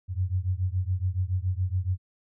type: beating tone pair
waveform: sine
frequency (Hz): 89.3 / 96.4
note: F2 / G2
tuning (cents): +39 / -28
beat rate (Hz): 7.1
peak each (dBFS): -27 / -28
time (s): 0.08-1.98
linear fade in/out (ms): 50
effects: none